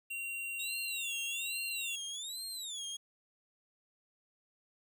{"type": "tone", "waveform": "square", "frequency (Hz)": 2755, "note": "F7", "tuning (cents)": -24, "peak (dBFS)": -38, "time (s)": [0.1, 1.96], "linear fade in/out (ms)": 10}
{"type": "tone with vibrato", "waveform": "25% pulse", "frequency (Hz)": 3680, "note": "A#7", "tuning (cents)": -23, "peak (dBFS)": -35, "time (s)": [0.59, 2.97], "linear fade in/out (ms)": 10, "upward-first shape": "sine", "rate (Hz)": 1.2, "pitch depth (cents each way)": 230}
{"effects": ["11-bit"]}